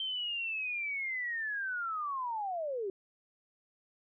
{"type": "linear sweep", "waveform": "sine", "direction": "down", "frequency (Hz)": [3136, 370], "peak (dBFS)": -33, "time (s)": [0, 2.9], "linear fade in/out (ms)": 2, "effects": []}